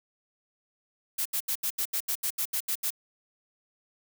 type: noise bursts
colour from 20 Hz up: blue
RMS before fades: -29 dBFS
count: 12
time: 1.18-2.905 s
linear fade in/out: 10 ms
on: 75 ms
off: 75 ms
effects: none